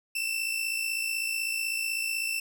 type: tone pair together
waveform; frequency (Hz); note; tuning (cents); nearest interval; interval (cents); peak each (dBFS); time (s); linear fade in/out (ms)
sawtooth; 2644 / 2700; E7 / E7; +5 / +41; unison; 36; -28; 0.15-2.4; 5
effects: none